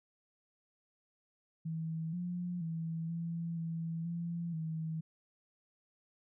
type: tone with pitch steps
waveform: sine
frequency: 161.6 / 176.9 / 163.6 / 167.6 / 164.6 / 170 / 160.1 Hz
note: E3 / F3 / E3 / E3 / E3 / F3 / D#3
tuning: -34 / +23 / -13 / +29 / -2 / -46 / +50 cents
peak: -35 dBFS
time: 1.65-5.01 s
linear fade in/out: 10 ms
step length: 480 ms
effects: none